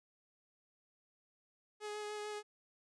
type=tone with vibrato; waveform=sawtooth; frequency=420 Hz; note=G#4; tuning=19 cents sharp; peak=-37 dBFS; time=1.8-2.43 s; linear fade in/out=50 ms; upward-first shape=triangle; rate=6.7 Hz; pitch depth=16 cents each way; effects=resampled to 22050 Hz